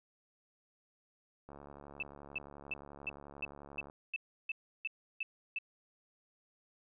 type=click train; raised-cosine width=1 ms; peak=-37 dBFS; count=173; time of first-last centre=1.49-3.899 s; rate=71.4 Hz
type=tone bursts; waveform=sine; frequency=2637 Hz; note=E7; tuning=in tune; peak=-34 dBFS; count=11; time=2-5.586 s; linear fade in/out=2 ms; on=26 ms; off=330 ms
effects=none